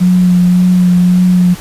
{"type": "tone with vibrato", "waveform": "sine", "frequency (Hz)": 180, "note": "F#3", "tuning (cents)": -47, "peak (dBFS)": -5, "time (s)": [0, 1.55], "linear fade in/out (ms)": 20, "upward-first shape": "sine", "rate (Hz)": 1.8, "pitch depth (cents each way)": 17, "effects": ["pink hiss -30 dBFS RMS until 1.6 s", "resampled to 32000 Hz"]}